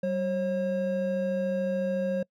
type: tone pair together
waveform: triangle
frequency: 191.26 / 540 Hz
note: G3 / C#5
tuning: -42 / -45 cents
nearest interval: octave + tritone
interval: 1797 cents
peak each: -28 / -25 dBFS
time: 0.03-2.23 s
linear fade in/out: 5 ms
effects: noise-tail reverb RT60 0.1 s tail -26 dB re dry